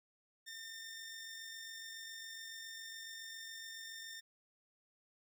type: tone with amplitude modulation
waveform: 15% pulse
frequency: 1809 Hz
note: A6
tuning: 48 cents sharp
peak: -39 dBFS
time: 0.46-4.21 s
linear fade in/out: 20 ms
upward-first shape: sine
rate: 47.2 Hz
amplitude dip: 30%
effects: none